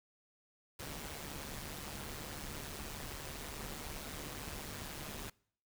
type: noise with amplitude modulation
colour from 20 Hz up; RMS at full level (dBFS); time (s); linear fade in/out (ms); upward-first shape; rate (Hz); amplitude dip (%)
pink; -42; 0.79-5.3; 5; sine; 147; 65
effects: noise-tail reverb RT60 0.6 s tail -25 dB re dry